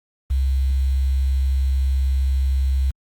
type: tone with quantisation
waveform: sine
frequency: 66.5 Hz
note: C2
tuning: 29 cents sharp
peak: -16 dBFS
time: 0.3-2.91 s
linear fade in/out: 10 ms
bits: 7
effects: Opus 32 kbps